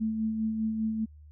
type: tone with tremolo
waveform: sine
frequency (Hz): 220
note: A3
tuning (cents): 0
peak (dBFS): -25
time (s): 0-1.06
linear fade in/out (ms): 20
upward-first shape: sine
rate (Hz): 5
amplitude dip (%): 40
effects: added 75 Hz sine -48 dBFS peak until 1.31 s